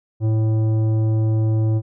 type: tone with tanh clipping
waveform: sine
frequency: 110 Hz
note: A2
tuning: in tune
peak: -17 dBFS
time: 0.2-1.82 s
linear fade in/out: 50 ms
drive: 11 dB
effects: none